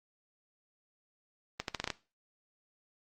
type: accelerating click train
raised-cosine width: 0.2 ms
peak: -15 dBFS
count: 7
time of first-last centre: 1.6-1.903 s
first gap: 82 ms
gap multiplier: 0.8
effects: noise-tail reverb RT60 0.3 s tail -18 dB re dry + Opus 32 kbps